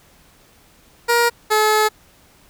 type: tone pair in turn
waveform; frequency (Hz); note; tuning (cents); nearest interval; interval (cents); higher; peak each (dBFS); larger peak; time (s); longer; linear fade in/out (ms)
15% pulse; 472.7 / 429.3; A#4 / A4; +24 / -43; major second; 167; first; -7; neither; 1.08-1.3 / 1.5-1.89; second; 20
effects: pink hiss -52 dBFS RMS until 2.49 s